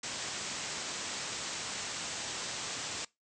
white low-pass noise, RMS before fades -39 dBFS, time 0.03-3.05 s, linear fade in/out 5 ms, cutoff 8100 Hz, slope 96 dB/octave, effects noise-tail reverb RT60 0.2 s tail -22 dB re dry + high-pass 80 Hz 12 dB/octave

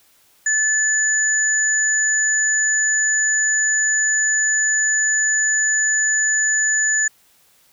sine tone pair together, 1735 / 6940 Hz, A6 / A8, -25 / -25 cents, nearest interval 2 octaves, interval 2400 cents, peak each -18 dBFS, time 0.46-7.08 s, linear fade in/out 5 ms, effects white hiss -56 dBFS RMS until 7.72 s

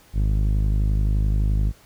sawtooth tone with low-pass filter, 51.6 Hz, G#1, 10 cents flat, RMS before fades -20 dBFS, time 0.13-1.73 s, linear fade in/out 50 ms, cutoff 170 Hz, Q 0.62, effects pink hiss -53 dBFS RMS until 1.85 s

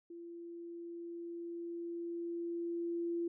sine tone with level ramp, 340.9 Hz, F4, 42 cents flat, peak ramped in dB -46 to -33 dBFS, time 0.1-3.28 s, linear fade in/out 5 ms, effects none

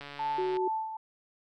click train, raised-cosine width 0.3 ms, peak -27 dBFS, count 81, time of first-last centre 0.01-0.569 s, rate 143 Hz
sine tone with tremolo, 880 Hz, A5, in tune, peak -28 dBFS, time 0.19-0.97 s, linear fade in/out 5 ms, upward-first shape sine, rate 2.4 Hz, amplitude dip 60%
sine tone, 371.7 Hz, F#4, 8 cents sharp, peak -28 dBFS, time 0.38-0.68 s, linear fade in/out 5 ms
effects none

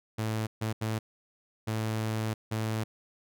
sawtooth tone bursts at uneven times, 110 Hz, A2, in tune, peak -25 dBFS, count 5, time 0.18-0.47 / 0.61-0.73 / 0.81-0.99 / 1.67-2.34 / 2.51-2.84 s, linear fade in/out 10 ms, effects none

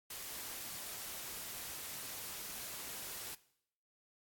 white noise, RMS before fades -45 dBFS, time 0.1-3.35 s, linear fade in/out 5 ms, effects noise-tail reverb RT60 0.7 s tail -19 dB re dry + AAC 64 kbps

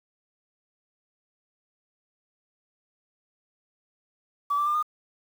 sine tone with pitch steps, 1149 / 1172.5 / 1196.4 / 1220.8 Hz, D6 / D6 / D6 / D#6, -38 / -3 / +32 / -33 cents, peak -21 dBFS, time 4.5-4.828 s, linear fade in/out 10 ms, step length 82 ms, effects tanh soft clip ceiling -18 dBFS + 8-bit

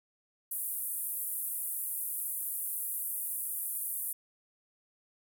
pink band-pass noise, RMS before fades -36 dBFS, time 0.51-4.13 s, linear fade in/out 5 ms, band 9700 to 16000 Hz, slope 48 dB/octave, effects none

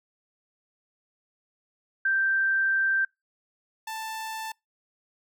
sine / sawtooth tone pair in turn, 1568 / 883.8 Hz, G6 / A5, 0 / +7 cents, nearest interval minor seventh, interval 993 cents, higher first, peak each -21 / -29 dBFS, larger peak first, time 2.05-3.05 / 3.87-4.52 s, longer first, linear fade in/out 5 ms, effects noise-tail reverb RT60 0.2 s tail -26 dB re dry

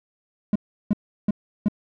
triangle tone bursts, 207.3 Hz, G#3, 3 cents flat, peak -14 dBFS, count 4, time 0.53-1.684 s, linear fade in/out 2 ms, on 26 ms, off 350 ms, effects none

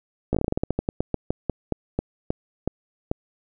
slowing click train, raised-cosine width 2 ms, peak -9 dBFS, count 22, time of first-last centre 0.33-3.114 s, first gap 16 ms, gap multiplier 1.18, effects none

